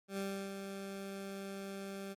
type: tone with ADSR envelope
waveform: 20% pulse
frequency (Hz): 196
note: G3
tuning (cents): 0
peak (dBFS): -31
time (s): 0.08-2.15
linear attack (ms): 100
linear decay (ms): 330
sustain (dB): -6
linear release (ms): 31
effects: MP3 64 kbps